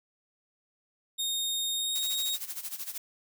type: tone with pitch glide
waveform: sawtooth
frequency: 3700 to 3758 Hz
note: A#7 to A#7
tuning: -14 to +13 cents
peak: -26 dBFS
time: 1.18-2.37 s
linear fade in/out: 20 ms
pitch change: +27 cents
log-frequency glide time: 1.74-2.09 s
type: noise with tremolo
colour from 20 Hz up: blue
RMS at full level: -35 dBFS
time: 1.95-2.98 s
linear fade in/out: 5 ms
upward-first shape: sine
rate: 13 Hz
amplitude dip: 80%
effects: none